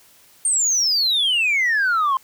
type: exponential sweep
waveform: sine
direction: down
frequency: 8870 to 1034 Hz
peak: -14 dBFS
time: 0.45-2.17 s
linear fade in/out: 2 ms
effects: tanh soft clip ceiling -14 dBFS + white hiss -52 dBFS RMS until 2.23 s